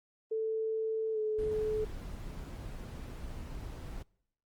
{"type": "tone with pitch glide", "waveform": "sine", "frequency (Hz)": [441.8, 430.7], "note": ["A4", "A4"], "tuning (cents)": [7, -37], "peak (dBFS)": -30, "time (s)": [0.31, 1.85], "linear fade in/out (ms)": 10, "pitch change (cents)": -44, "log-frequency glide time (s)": [1.13, 1.18]}
{"type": "noise", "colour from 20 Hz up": "brown", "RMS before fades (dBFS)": -42, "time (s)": [1.38, 4.03], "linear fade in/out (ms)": 10}
{"effects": ["noise-tail reverb RT60 0.8 s tail -26 dB re dry", "Opus 32 kbps"]}